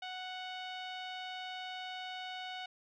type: tone with low-pass filter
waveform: sawtooth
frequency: 740 Hz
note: F#5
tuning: in tune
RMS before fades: -43 dBFS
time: 0.02-2.66 s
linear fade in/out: 5 ms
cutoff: 3400 Hz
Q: 3.4
effects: none